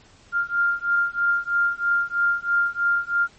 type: beating tone pair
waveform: sine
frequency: 1396.9 / 1400 Hz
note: F6 / F6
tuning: 0 / +4 cents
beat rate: 3.1 Hz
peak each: -22 dBFS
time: 0.32-3.28 s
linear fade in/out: 50 ms
effects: pink hiss -53 dBFS RMS until 3.38 s + MP3 32 kbps